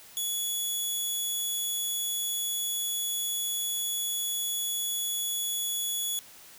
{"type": "tone", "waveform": "10% pulse", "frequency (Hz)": 3400, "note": "G#7", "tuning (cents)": 40, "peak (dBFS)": -21, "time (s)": [0.17, 6.19], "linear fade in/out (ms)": 0, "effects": ["white hiss -51 dBFS RMS until 6.58 s"]}